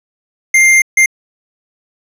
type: tone bursts at uneven times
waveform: square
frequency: 2104 Hz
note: C7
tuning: 9 cents sharp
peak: -6 dBFS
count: 2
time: 0.54-0.82 / 0.97-1.06 s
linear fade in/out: 5 ms
effects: low-pass 12000 Hz 12 dB/octave